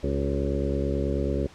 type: harmonic tone with a mistuned harmonic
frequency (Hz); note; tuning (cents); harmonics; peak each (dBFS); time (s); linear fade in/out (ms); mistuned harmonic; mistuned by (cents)
69.3; C#2; 0; 1 / 2 / 3 / 4 / 5 / 6 / 7 / 8; -28 / -32 / -33 / -32 / -33 / -33 / -35 / -34; 0.03-1.47; 5; 5; +49
effects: pink hiss -50 dBFS RMS until 1.54 s + low-pass 6000 Hz 12 dB/octave